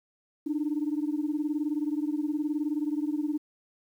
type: beating tone pair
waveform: sine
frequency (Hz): 293.2 / 312.2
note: D4 / D#4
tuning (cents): -3 / +6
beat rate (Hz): 19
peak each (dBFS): -28 / -30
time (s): 0.46-3.38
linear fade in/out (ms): 10
effects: tanh soft clip ceiling -20 dBFS + 10-bit